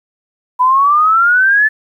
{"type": "exponential sweep", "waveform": "sine", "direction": "up", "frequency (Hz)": [987.8, 1760], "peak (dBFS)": -7, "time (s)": [0.59, 1.69], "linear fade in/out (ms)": 20, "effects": ["8-bit"]}